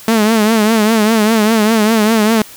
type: tone with vibrato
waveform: sawtooth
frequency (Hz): 218.6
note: A3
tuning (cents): -11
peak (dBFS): -5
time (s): 0.08-2.42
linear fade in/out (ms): 2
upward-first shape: triangle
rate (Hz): 5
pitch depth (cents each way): 100
effects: white hiss -36 dBFS RMS until 2.56 s